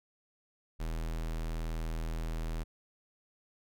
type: tone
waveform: square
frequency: 40.47 Hz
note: E1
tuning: 31 cents flat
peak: -34 dBFS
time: 0.79-2.64 s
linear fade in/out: 20 ms
effects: none